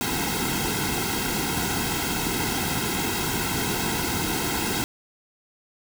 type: noise with comb filter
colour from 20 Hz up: pink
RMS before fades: -26 dBFS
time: 0.01-4.84 s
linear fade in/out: 0 ms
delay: 1.7 ms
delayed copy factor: -0.9
effects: none